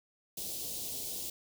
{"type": "band-stop noise", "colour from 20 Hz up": "white", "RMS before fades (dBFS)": -39, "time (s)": [0.37, 1.3], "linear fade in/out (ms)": 5, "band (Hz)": [670, 3300], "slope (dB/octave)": 24, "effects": []}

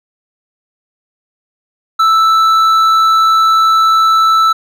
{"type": "tone with hard clipping", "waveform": "sine", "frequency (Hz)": 1318.5, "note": "E6", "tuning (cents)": 0, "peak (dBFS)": -8, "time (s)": [1.99, 4.53], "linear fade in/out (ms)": 10, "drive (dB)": 6, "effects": []}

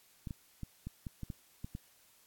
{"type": "clicks", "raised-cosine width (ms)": 5, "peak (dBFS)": -28, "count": 9, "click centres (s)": [0.272, 0.308, 0.633, 0.87, 1.068, 1.233, 1.302, 1.645, 1.751], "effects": ["white hiss -65 dBFS RMS until 2.26 s", "AAC 64 kbps"]}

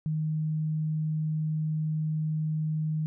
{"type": "tone", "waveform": "sine", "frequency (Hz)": 155.56, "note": "D#3", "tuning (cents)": 0, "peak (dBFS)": -26, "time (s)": [0.06, 3.06], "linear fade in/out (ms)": 0, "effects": []}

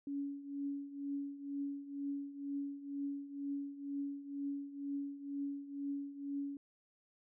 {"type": "tone with tremolo", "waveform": "sine", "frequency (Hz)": 281.5, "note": "C#4", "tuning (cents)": 27, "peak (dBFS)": -35, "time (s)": [0.07, 6.57], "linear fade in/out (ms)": 2, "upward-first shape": "triangle", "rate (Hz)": 2.1, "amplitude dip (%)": 80, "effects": []}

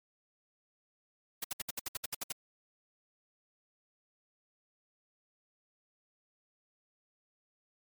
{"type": "noise bursts", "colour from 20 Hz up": "white", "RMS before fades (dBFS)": -36, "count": 11, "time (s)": [1.42, 2.323], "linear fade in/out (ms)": 5, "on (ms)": 23, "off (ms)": 65, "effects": ["MP3 96 kbps"]}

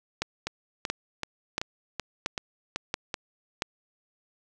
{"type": "two click trains", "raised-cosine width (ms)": 0.2, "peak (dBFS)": [-10, -13], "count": [6, 8], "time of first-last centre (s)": [[0.22, 3.621], [0.47, 3.142]], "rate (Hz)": [1.47, 2.62], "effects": []}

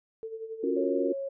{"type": "tone with tremolo", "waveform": "sine", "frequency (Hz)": 445.9, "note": "A4", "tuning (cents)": 23, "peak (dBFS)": -33, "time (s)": [0.23, 0.84], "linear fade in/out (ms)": 0, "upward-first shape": "sine", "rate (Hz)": 11, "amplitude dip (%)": 65}
{"type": "chord", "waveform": "sine", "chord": "Gb major seventh", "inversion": "second", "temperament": "equal", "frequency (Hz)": [277.2, 349.2, 370, 466.2], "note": ["Db4", "F4", "Gb4", "Bb4"], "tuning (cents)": [0, 0, 0, 0], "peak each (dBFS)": -31, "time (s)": [0.63, 1.13], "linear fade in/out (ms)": 10}
{"type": "tone", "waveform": "sine", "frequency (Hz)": 548, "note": "C#5", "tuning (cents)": -20, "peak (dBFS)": -31, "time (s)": [0.76, 1.29], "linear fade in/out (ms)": 10}
{"effects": []}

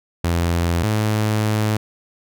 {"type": "tone pair in turn", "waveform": "sawtooth", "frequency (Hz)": [85.3, 107.47], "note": ["F2", "A2"], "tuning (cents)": [-40, -40], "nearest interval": "major third", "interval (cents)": 400, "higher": "second", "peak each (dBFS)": [-13, -13], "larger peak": "neither", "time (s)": [[0.24, 0.83], [0.83, 1.77]], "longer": "second", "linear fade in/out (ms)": 5, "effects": []}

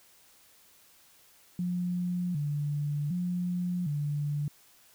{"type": "tone with vibrato", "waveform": "sine", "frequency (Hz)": 161.4, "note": "E3", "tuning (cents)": -36, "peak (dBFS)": -28, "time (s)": [1.59, 4.48], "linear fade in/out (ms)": 2, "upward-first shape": "square", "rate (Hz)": 0.66, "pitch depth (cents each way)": 170, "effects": ["white hiss -60 dBFS RMS until 4.94 s"]}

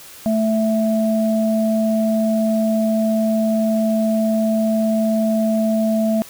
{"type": "tone pair together", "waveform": "sine", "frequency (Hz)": [220, 659.3], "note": ["A3", "E5"], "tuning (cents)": [0, 0], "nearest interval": "octave + perfect fifth", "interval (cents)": 1900, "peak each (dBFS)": [-16, -20], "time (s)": [0.26, 6.22], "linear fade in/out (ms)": 0, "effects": ["white hiss -40 dBFS RMS until 6.29 s"]}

